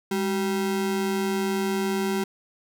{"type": "ring-modulated tone", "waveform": "square", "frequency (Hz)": 292, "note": "D4", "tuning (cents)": -10, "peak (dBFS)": -21, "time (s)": [0.11, 2.24], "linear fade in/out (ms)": 5, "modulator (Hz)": 88.9, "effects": []}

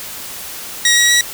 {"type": "tone with pitch steps", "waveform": "15% pulse", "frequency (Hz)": [1900, 1912.1, 1924.3], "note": ["A#6", "A#6", "B6"], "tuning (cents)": [33, 43, -45], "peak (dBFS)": -3, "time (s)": [0.85, 1.21], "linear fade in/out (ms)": 2, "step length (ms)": 120, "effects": ["white hiss -29 dBFS RMS until 1.33 s"]}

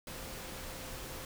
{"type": "tone in noise", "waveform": "sine", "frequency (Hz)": 523.3, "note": "C5", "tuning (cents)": 0, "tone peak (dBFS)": -54, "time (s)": [0.07, 1.25], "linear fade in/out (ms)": 2, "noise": "pink", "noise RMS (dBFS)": -44, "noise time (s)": [0.07, 1.25], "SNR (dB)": -13, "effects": []}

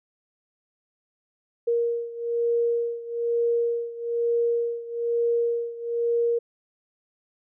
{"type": "beating tone pair", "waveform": "sine", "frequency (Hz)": [469.2, 470.3], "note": ["A#4", "A#4"], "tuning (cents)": [11, 15], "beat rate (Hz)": 1.1, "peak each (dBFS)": [-24, -27], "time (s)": [1.67, 6.39], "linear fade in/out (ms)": 10, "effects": []}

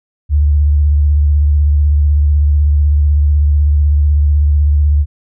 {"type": "tone with vibrato", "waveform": "sine", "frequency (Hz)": 73.42, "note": "D2", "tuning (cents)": 0, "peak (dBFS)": -7, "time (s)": [0.29, 5.06], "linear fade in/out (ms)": 50, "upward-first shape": "triangle", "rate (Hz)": 16, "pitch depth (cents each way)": 66, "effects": []}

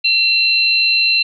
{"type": "tone pair together", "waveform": "sine", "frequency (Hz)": [2723, 4083], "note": ["F7", "C8"], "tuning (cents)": [-44, -43], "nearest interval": "perfect fifth", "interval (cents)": 701, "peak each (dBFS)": [-14, -14], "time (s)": [0.04, 1.23], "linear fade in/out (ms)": 10, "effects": []}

